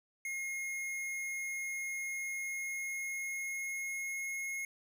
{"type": "tone with pitch glide", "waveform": "square", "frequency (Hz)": [2148, 2162], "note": ["C7", "C#7"], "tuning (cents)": [45, -44], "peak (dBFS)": -37, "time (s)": [0.25, 4.65], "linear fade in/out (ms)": 2, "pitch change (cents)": 11, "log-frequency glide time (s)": [2.06, 4.26], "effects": []}